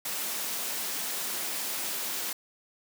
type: high-pass noise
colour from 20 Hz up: white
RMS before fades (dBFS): -33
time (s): 0.05-2.33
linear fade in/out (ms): 5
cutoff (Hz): 180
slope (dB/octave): 24
effects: none